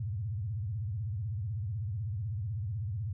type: tone with vibrato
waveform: sine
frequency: 103.83 Hz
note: G#2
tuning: in tune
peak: -32 dBFS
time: 0-3.13 s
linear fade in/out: 5 ms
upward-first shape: sine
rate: 16 Hz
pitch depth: 270 cents each way
effects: none